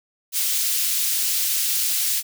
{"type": "high-pass noise", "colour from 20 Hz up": "white", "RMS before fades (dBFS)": -22, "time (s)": [0.32, 2.23], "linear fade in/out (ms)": 50, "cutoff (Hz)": 3100, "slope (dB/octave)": 12, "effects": []}